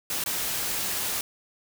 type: noise with dropouts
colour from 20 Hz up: white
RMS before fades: -29 dBFS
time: 0.1-1.21 s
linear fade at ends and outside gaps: 2 ms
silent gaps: 0.239-0.26 s
effects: none